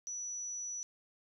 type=tone; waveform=sine; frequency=5910 Hz; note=F#8; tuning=3 cents flat; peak=-38 dBFS; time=0.07-0.83 s; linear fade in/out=0 ms; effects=none